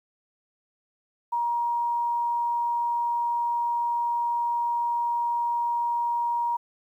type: tone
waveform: sine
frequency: 947 Hz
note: A#5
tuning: 27 cents sharp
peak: -23 dBFS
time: 1.32-6.57 s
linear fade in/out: 10 ms
effects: 10-bit